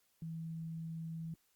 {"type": "tone", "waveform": "sine", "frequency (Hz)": 162.9, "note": "E3", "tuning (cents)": -20, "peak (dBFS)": -40, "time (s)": [0.22, 1.34], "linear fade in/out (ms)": 2, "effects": ["white hiss -75 dBFS RMS until 1.55 s", "Opus 48 kbps"]}